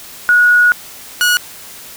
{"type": "tone pair in turn", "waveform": ["sine", "sawtooth"], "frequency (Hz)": [1456, 1456], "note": ["F#6", "F#6"], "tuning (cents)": [-28, -28], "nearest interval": "unison", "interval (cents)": 0, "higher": "neither", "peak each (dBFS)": -6, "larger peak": "neither", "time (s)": [[0.29, 0.72], [1.21, 1.37]], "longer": "first", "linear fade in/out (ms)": 0, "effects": ["white hiss -34 dBFS RMS until 1.96 s"]}